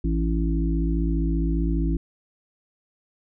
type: harmonic tone with a mistuned harmonic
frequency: 55 Hz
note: A1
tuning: in tune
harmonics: 1 / 3 / 5 / 6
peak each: -22 / -27 / -29 / -30 dBFS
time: 0.04-1.97 s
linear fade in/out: 5 ms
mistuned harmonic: 3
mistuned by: +16 cents
effects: none